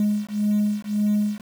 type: beating tone pair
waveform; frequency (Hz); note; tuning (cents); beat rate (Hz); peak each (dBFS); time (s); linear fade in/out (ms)
sine; 207.7 / 209.5; G#3 / G#3; 0 / +15; 1.8; -21; 0-1.41; 2
effects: tanh soft clip ceiling -15 dBFS + 7-bit